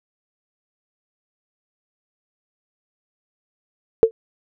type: tone with exponential decay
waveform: sine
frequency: 450 Hz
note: A4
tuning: 39 cents sharp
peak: -3 dBFS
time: 4.03-4.11 s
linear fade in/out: 0 ms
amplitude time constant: 17 ms
effects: none